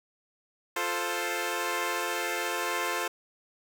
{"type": "chord", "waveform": "10% pulse", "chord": "F major", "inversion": "none", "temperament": "equal", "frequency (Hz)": [349.2, 440, 523.3], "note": ["F4", "A4", "C5"], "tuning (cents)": [0, 0, 0], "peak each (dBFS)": -25, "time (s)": [0.76, 3.08], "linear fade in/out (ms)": 5, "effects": []}